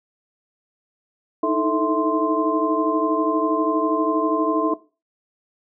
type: tone cluster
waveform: sine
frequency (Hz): 308.9 / 321.3 / 439.6 / 657 / 1044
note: D#4 / E4 / A4 / E5 / C6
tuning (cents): -12 / -44 / -2 / -6 / -4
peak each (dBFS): -24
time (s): 1.43-4.74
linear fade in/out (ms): 5
effects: noise-tail reverb RT60 0.3 s tail -17 dB re dry